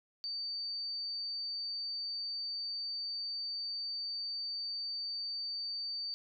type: tone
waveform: sine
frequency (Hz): 4598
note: D8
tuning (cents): -37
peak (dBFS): -36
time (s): 0.24-6.14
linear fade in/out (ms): 0
effects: none